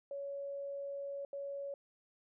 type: tone bursts at uneven times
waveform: sine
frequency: 560 Hz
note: C#5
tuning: 18 cents sharp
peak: -39 dBFS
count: 2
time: 0.11-1.25 / 1.33-1.74 s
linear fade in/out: 2 ms
effects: none